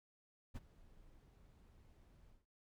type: noise with ADSR envelope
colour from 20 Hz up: brown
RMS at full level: -43 dBFS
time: 0.54-2.46 s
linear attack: 24 ms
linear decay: 27 ms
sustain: -21 dB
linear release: 170 ms
effects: none

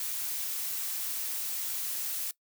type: noise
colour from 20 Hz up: blue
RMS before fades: -34 dBFS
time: 0-2.31 s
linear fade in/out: 2 ms
effects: noise-tail reverb RT60 0.1 s tail -20 dB re dry

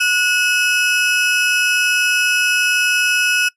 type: tone pair together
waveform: 35% pulse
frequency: 1463.3 / 2581 Hz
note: F#6 / E7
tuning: -20 / -37 cents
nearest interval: minor seventh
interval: 983 cents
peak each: -15 dBFS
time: 0-3.49 s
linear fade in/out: 10 ms
effects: noise-tail reverb RT60 0.1 s tail -22 dB re dry + low-pass 12000 Hz 12 dB/octave

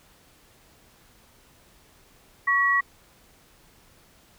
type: tone pair together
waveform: sine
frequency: 1120 / 1923.7 Hz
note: C#6 / B6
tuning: +18 / -46 cents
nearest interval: major sixth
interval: 936 cents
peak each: -23 / -20 dBFS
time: 2.47-2.81 s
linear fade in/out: 10 ms
effects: pink hiss -57 dBFS RMS until 4.38 s

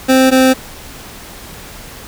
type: tone pair in turn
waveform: 25% pulse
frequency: 261.6 / 260.6 Hz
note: C4 / C4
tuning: 0 / -7 cents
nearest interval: unison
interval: 7 cents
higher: first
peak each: -3 dBFS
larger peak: neither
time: 0.08-0.31 / 0.31-0.54 s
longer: neither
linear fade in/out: 20 ms
effects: pink hiss -33 dBFS RMS until 2.07 s

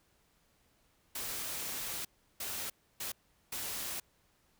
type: noise bursts at uneven times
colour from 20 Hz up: white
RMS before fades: -39 dBFS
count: 4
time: 1.15-2.05 / 2.4-2.7 / 3-3.12 / 3.52-4 s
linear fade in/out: 5 ms
effects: pink hiss -71 dBFS RMS until 4.59 s

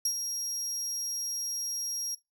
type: tone with ADSR envelope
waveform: 30% pulse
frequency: 5620 Hz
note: F8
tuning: 10 cents sharp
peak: -21 dBFS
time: 0.05-2.15 s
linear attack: 4 ms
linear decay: 75 ms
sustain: -7 dB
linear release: 6 ms
effects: noise-tail reverb RT60 0.2 s tail -19 dB re dry

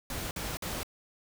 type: noise bursts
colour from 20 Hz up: pink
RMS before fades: -36 dBFS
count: 3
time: 0.1-0.832 s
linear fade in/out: 2 ms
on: 210 ms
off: 51 ms
effects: none

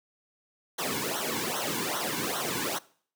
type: noise with flanger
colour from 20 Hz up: pink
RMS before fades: -31 dBFS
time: 0.78-2.79 s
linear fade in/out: 10 ms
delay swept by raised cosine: 0.41 to 1.61 ms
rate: 2.5 Hz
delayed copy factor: -0.9
effects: noise-tail reverb RT60 0.5 s tail -21 dB re dry + high-pass 150 Hz 12 dB/octave

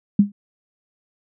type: tone with exponential decay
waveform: sine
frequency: 202.7 Hz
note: G#3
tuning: 42 cents flat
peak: -6 dBFS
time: 0.19-0.32 s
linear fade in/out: 5 ms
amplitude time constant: 28 ms
effects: none

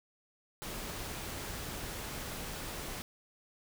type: noise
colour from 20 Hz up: pink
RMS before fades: -41 dBFS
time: 0.62-3.02 s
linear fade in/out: 0 ms
effects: none

